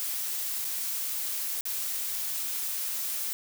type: noise with dropouts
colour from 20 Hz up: blue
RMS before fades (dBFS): -32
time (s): 0-3.33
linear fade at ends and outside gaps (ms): 0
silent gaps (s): 0.646-0.65 / 1.609-1.654
effects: none